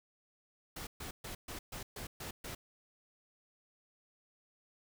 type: noise bursts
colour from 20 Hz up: pink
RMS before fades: -44 dBFS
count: 8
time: 0.76-2.55 s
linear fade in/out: 5 ms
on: 110 ms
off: 130 ms
effects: none